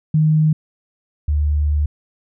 sine tone pair in turn, 155.2 / 74.2 Hz, D#3 / D2, -4 / +18 cents, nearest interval octave + minor second, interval 1278 cents, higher first, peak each -11 / -14 dBFS, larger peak first, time 0.14-0.53 / 1.28-1.86 s, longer second, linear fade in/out 5 ms, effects none

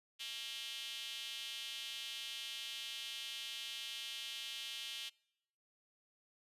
square tone with high-pass filter, 125.4 Hz, B2, 27 cents sharp, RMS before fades -45 dBFS, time 0.19-5.1 s, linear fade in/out 20 ms, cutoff 3100 Hz, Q 4.1, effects noise-tail reverb RT60 0.8 s tail -25 dB re dry + resampled to 32000 Hz

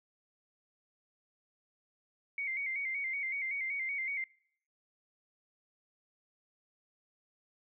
sine tone with vibrato, 2164 Hz, C#7, 42 cents flat, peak -33 dBFS, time 2.38-4.24 s, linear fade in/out 2 ms, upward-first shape square, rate 5.3 Hz, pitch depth 59 cents each way, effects noise-tail reverb RT60 0.6 s tail -23 dB re dry

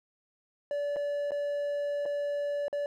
triangle tone with dropouts, 577 Hz, D5, 31 cents flat, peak -27 dBFS, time 0.71-2.86 s, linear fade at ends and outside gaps 1 ms, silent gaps 0.961-0.966 / 1.308-1.318 / 2.055-2.06 / 2.682-2.728 s, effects none

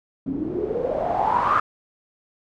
white noise with low-pass filter sweep, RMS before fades -23 dBFS, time 0.26-1.6 s, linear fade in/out 5 ms, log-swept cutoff 250 to 1300 Hz, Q 9.7, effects none

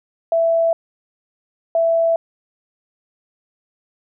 sine tone pair in turn, 663 / 663 Hz, E5 / E5, +10 / +10 cents, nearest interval unison, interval 0 cents, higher neither, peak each -13 dBFS, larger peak neither, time 0.32-0.73 / 1.75-2.16 s, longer neither, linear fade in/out 2 ms, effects none

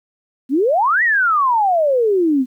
sine exponential two-way sweep, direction up then down, 245.7 to 1974 to 245.7 Hz, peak -12 dBFS, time 0.49-2.46 s, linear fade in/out 50 ms, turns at 1.03 s, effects 9-bit

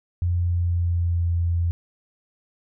sine tone with pitch glide, 87.6 to 85.45 Hz, F2 to F2, +6 to -37 cents, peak -19 dBFS, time 0.22-1.71 s, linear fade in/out 0 ms, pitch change -43 cents, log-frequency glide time 0.33-1.32 s, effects none

